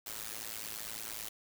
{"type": "noise with amplitude modulation", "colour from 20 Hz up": "white", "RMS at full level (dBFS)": -38, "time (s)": [0.06, 1.29], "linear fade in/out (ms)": 5, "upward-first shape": "sine", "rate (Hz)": 109, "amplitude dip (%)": 100, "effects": []}